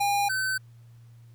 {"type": "tone pair in turn", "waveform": "square", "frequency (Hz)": [810, 1529.1], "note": ["G#5", "G6"], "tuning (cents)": [-43, -43], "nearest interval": "major seventh", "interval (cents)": 1100, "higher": "second", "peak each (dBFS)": [-23, -26], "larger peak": "first", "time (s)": [[0, 0.29], [0.29, 0.58]], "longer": "neither", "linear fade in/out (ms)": 10, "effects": ["added 117 Hz sine -48 dBFS peak until 1.34 s", "pink hiss -67 dBFS RMS until 1.34 s"]}